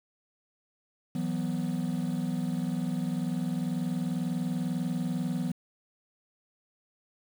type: chord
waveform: triangle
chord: E suspended second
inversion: none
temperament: equal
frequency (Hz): 164.81 / 185 / 246.9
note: E3 / F#3 / B3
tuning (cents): 0 / 0 / 0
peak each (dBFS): -30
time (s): 1.15-5.52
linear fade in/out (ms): 5
effects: tanh soft clip ceiling -20 dBFS + 8-bit